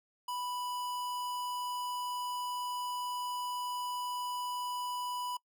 square tone, 987.8 Hz, B5, in tune, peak -36 dBFS, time 0.28-5.37 s, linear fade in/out 5 ms, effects noise-tail reverb RT60 0.1 s tail -23 dB re dry

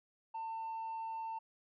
triangle tone with tanh clipping, 898 Hz, A5, 35 cents sharp, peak -39 dBFS, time 0.34-1.39 s, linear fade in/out 10 ms, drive 6 dB, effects none

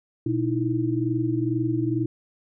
sine tone cluster, 121.8 / 309.2 / 331.4 Hz, B2 / D#4 / E4, -24 / -11 / +9 cents, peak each -26 dBFS, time 0.26-2.06 s, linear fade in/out 5 ms, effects none

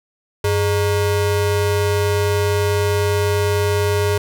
square ring-modulated tone, 255.4 Hz, C4, 42 cents flat, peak -13 dBFS, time 0.44-4.18 s, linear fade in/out 5 ms, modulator 160 Hz, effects none

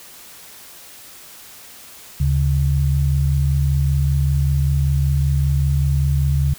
sine tone pair together, 73.42 / 138.59 Hz, D2 / C#3, 0 / 0 cents, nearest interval major seventh, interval 1100 cents, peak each -17 dBFS, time 2.2-6.54 s, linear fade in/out 5 ms, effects white hiss -41 dBFS RMS until 6.58 s

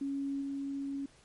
sine tone with level steps, 277.2 Hz, C#4, in tune, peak -32 / -34 dBFS, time 0.01-1.06 s, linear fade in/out 5 ms, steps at 0.41 s, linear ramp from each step 10 ms, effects pink hiss -62 dBFS RMS until 1.24 s + MP3 48 kbps

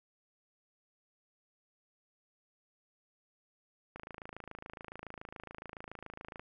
click train, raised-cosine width 0.5 ms, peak -29 dBFS, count 67, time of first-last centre 3.96-6.395 s, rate 27.1 Hz, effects none

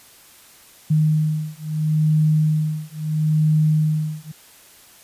sine beating tone pair, 154.2 / 154.95 Hz, D#3 / D#3, -15 / -7 cents, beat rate 0.75 Hz, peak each -19 dBFS, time 0.9-4.32 s, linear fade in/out 10 ms, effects white hiss -48 dBFS RMS until 5.03 s + resampled to 32000 Hz

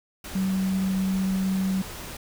sine tone in noise, 190 Hz, F#3, 46 cents sharp, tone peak -22 dBFS, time 0.35-1.82 s, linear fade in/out 5 ms, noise pink, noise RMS -38 dBFS, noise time 0.24-2.17 s, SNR +13 dB, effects none

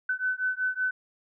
sine beating tone pair, 1508 / 1513.3 Hz, F#6 / F#6, +32 / +39 cents, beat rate 5.3 Hz, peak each -29 dBFS, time 0.09-0.91 s, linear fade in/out 5 ms, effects none

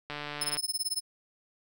click train, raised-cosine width 0.3 ms, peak -21 dBFS, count 70, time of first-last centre 0.1-0.569 s, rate 147 Hz
25% pulse tone with tremolo, 5220 Hz, E8, 18 cents flat, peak -22 dBFS, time 0.41-1.01 s, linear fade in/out 5 ms, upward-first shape sine, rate 18 Hz, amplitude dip 100%
effects none

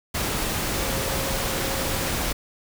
sine tone in noise, 538 Hz, C5, 48 cents sharp, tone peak -34 dBFS, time 0.77-2.09 s, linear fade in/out 10 ms, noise pink, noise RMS -26 dBFS, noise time 0.14-2.33 s, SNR -11 dB, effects none

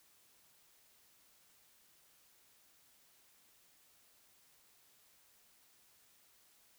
silence, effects white hiss -68 dBFS RMS until 6.78 s

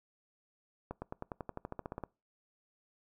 accelerating click train, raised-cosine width 1 ms, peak -25 dBFS, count 15, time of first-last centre 0.91-2.037 s, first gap 110 ms, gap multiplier 0.95, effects noise-tail reverb RT60 0.3 s tail -24 dB re dry

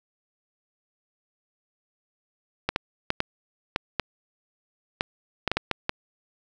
clicks, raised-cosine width 0.3 ms, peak -7 dBFS, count 12, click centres 2.69 / 2.761 / 3.104 / 3.204 / 3.761 / 3.997 / 5.009 / 5.477 / 5.516 / 5.57 / 5.713 / 5.894 s, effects none

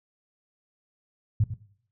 sine tone with echo, 106.2 Hz, G#2, 39 cents sharp, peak -18 dBFS, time 1.4-1.44 s, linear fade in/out 5 ms, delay 100 ms, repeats 1, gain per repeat -10 dB, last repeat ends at 1.54 s, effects noise-tail reverb RT60 0.6 s tail -17 dB re dry

